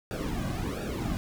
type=noise with flanger; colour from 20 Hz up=brown; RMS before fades=-32 dBFS; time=0.11-1.17 s; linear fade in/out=0 ms; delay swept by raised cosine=0.96 to 2.26 ms; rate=1.4 Hz; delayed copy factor=-0.9; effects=none